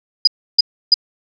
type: tone bursts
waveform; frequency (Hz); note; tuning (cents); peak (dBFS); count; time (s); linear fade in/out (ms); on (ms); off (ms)
sine; 4931; D#8; -16; -5; 3; 0.25-0.942; 5; 24; 310
effects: none